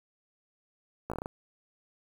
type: slowing click train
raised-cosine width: 1 ms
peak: -21 dBFS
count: 7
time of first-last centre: 1.1-1.259 s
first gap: 16 ms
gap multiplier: 1.2
effects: 8-bit

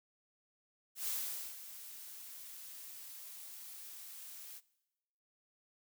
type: noise with ADSR envelope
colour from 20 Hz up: blue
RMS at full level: -37 dBFS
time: 0.95-4.61 s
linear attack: 120 ms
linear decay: 490 ms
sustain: -13 dB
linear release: 40 ms
effects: noise-tail reverb RT60 1.0 s tail -21 dB re dry

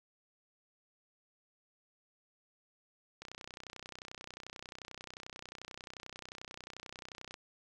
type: click train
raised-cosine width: 0.2 ms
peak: -28 dBFS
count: 130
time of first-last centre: 3.22-7.341 s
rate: 31.3 Hz
effects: none

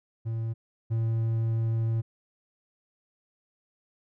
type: tone pair in turn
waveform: triangle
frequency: 113.3 / 113.3 Hz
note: A#2 / A#2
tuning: -49 / -49 cents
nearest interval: unison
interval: 0 cents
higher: neither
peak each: -26 / -22 dBFS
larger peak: second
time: 0.25-0.54 / 0.9-2.02 s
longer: second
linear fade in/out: 20 ms
effects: none

